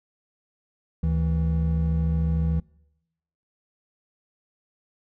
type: tone pair together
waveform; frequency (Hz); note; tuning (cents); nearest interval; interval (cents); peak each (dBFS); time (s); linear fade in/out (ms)
triangle; 74.42 / 162.4; D2 / E3; +24 / -26; octave + major second; 1350; -21 / -22; 1.03-2.6; 5
effects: noise-tail reverb RT60 0.9 s tail -25 dB re dry